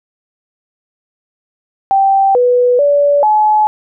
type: tone with pitch steps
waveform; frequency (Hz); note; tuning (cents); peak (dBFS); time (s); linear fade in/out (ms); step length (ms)
sine; 781 / 492.3 / 575 / 853; G5 / B4 / D5 / G#5; -7 / -6 / -37 / +46; -7; 1.91-3.67; 0; 440
effects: none